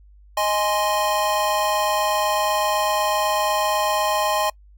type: chord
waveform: square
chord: Ab major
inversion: second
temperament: equal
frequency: 622.3 / 830.6 / 1046.5 Hz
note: Eb5 / Ab5 / C6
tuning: 0 / 0 / 0 cents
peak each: -24 dBFS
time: 0.37-4.5 s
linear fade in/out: 5 ms
effects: noise-tail reverb RT60 0.1 s tail -26 dB re dry + added 50 Hz sine -46 dBFS peak until 4.77 s